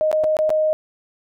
sine tone with dropouts, 621 Hz, D#5, 3 cents flat, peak -15 dBFS, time 0.01-0.73 s, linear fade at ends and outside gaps 0 ms, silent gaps 0.115-0.128 / 0.237-0.242 / 0.368-0.389 / 0.494-0.503 s, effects none

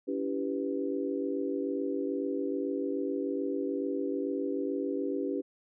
sine chord, C# half-diminished seventh, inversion none, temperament equal with one note detuned, 282.7 / 329.6 / 392 / 493.9 Hz, C#4 / E4 / G4 / B4, +34 / 0 / 0 / 0 cents, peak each -33 / -38 / -34 / -37 dBFS, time 0.07-5.42 s, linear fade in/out 20 ms, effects none

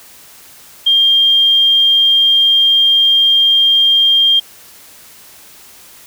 sine tone, 3202 Hz, G7, 36 cents sharp, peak -7 dBFS, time 0.86-4.4 s, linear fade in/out 10 ms, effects white hiss -40 dBFS RMS until 6.06 s

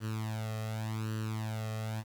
sawtooth tone with flanger, 109.7 Hz, A2, 5 cents flat, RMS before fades -36 dBFS, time 0-2.04 s, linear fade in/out 50 ms, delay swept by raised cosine 0.67 to 1.58 ms, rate 0.87 Hz, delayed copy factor +0.8, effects 10-bit

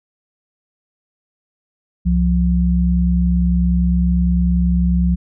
sine tone pair together, 65.8 / 176.53 Hz, C2 / F3, +10 / +19 cents, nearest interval octave + perfect fourth, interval 1709 cents, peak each -15 dBFS, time 2.05-5.16 s, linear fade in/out 20 ms, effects none

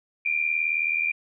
sine tone pair together, 2352 / 2431 Hz, D7 / D#7, +2 / -41 cents, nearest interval minor second, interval 57 cents, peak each -25 dBFS, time 0.25-1.12 s, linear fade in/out 10 ms, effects none

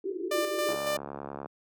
white band-pass noise, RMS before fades -34 dBFS, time 0.04-0.75 s, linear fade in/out 5 ms, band 330 to 400 Hz, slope 96 dB/octave
sawtooth tone with tremolo, 595 Hz, D5, 22 cents sharp, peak -23 dBFS, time 0.31-0.97 s, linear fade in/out 5 ms, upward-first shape square, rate 3.6 Hz, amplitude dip 40%
click train, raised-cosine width 1 ms, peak -23 dBFS, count 55, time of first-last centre 0.69-1.459 s, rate 70.2 Hz
effects high-pass 150 Hz 12 dB/octave

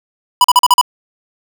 square tone bursts, 987.8 Hz, B5, in tune, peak -5 dBFS, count 6, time 0.41-0.813 s, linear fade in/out 2 ms, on 33 ms, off 41 ms, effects none

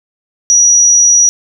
sine tone, 5810 Hz, F#8, 32 cents flat, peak -4 dBFS, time 0.5-1.29 s, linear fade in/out 0 ms, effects none

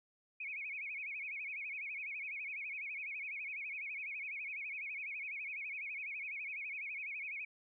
sine tone with vibrato, 2349 Hz, D7, in tune, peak -40 dBFS, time 0.4-7.45 s, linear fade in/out 5 ms, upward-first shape sine, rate 12 Hz, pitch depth 150 cents each way, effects none

